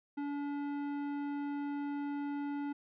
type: tone with tanh clipping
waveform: sine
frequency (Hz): 286.6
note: D4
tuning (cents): -42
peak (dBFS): -37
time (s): 0.17-2.73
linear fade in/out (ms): 10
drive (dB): 14
effects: none